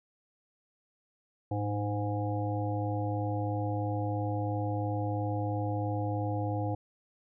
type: harmonic tone with a mistuned harmonic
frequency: 103 Hz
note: G#2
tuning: 14 cents flat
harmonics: 1 / 3 / 5 / 7 / 8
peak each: -31 / -36 / -38 / -39 / -40 dBFS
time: 1.51-6.75 s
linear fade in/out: 5 ms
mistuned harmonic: 1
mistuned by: +60 cents
effects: none